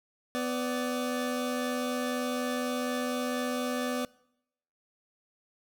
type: tone pair together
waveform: 25% pulse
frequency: 250 / 584.1 Hz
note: B3 / D5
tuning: +21 / -10 cents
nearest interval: octave + minor third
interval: 1469 cents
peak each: -27 / -31 dBFS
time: 0.35-4.05 s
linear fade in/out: 0 ms
effects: noise-tail reverb RT60 0.8 s tail -24 dB re dry